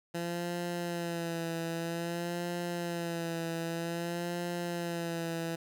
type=tone with vibrato; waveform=15% pulse; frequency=170 Hz; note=F3; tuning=46 cents flat; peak=-27 dBFS; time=0.14-5.56 s; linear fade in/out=10 ms; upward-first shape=sine; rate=0.52 Hz; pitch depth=42 cents each way; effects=none